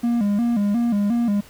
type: tone with vibrato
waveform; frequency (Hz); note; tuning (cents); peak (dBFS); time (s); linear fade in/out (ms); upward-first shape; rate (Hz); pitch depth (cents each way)
triangle; 219.6; A3; -3; -15; 0.03-1.41; 10; square; 2.8; 130
effects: pink hiss -47 dBFS RMS until 1.49 s